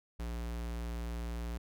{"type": "tone", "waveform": "square", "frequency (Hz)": 58.27, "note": "A#1", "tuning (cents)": 0, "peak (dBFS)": -37, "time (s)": [0.19, 1.58], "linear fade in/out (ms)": 10, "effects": []}